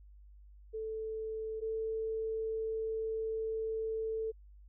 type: tone pair in turn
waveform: sine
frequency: 440 / 443.1 Hz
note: A4 / A4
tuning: 0 / +12 cents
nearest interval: unison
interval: 12 cents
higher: second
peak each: -36 / -33 dBFS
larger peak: second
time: 0.73-1.61 / 1.61-4.32 s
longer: second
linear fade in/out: 20 ms
effects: added 50 Hz sine -53 dBFS peak until 4.68 s